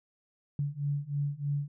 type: beating tone pair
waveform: sine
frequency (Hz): 141.9 / 145.1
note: C#3 / D3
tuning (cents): +41 / -21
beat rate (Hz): 3.2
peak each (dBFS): -33 / -32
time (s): 0.59-1.68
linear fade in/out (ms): 2
effects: none